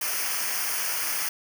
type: noise with comb filter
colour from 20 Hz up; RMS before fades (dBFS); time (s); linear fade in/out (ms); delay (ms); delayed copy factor
white; -28; 0.01-1.29; 5; 0.26; -0.8
effects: none